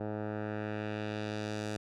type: tone with low-pass filter sweep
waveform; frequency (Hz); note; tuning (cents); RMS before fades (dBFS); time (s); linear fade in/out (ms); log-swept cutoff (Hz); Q
10% pulse; 106.2; G#2; +39; -37; 0-1.77; 5; 900 to 7900; 1.1
effects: none